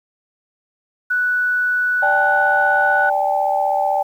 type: tone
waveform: sine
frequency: 1480 Hz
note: F#6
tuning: in tune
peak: -15 dBFS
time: 1.1-3.1 s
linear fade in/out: 10 ms
type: chord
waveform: sine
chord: D suspended fourth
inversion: none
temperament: equal with one note detuned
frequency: 587.3 / 784 / 859.9 Hz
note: D5 / G5 / A5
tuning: 0 / 0 / -40 cents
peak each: -21 / -17 / -22 dBFS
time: 2.02-4.03 s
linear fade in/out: 10 ms
effects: tanh soft clip ceiling -2 dBFS + 8-bit